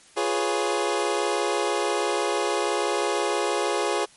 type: chord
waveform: 25% pulse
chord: C# dominant seventh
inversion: first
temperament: equal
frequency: 349.2 / 415.3 / 493.9 / 554.4 Hz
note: E#4 / G#4 / B4 / C#5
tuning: 0 / 0 / 0 / 0 cents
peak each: -25 / -22 / -28 / -25 dBFS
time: 0.16-4.06 s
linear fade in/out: 20 ms
effects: white hiss -53 dBFS RMS until 4.16 s + MP3 48 kbps